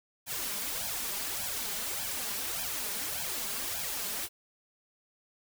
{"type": "noise with flanger", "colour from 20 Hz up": "white", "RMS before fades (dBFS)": -35, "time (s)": [0.26, 4.29], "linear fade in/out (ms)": 50, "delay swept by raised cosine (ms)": [1.2, 5], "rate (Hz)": 1.7, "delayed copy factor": 0.9, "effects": []}